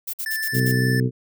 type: noise bursts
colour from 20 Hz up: violet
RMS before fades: -28 dBFS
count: 6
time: 0.07-0.72 s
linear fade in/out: 10 ms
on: 65 ms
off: 52 ms
type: tone with vibrato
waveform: square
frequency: 1760 Hz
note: A6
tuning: in tune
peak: -25 dBFS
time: 0.26-1 s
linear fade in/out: 2 ms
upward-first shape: sine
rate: 20 Hz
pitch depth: 14 cents each way
type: harmonic tone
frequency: 63.1 Hz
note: B1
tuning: 38 cents sharp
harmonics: 2 / 3 / 4 / 5 / 6 / 7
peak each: -19 / -28 / -25 / -34 / -31 / -29 dBFS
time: 0.52-1.11 s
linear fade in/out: 50 ms
effects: none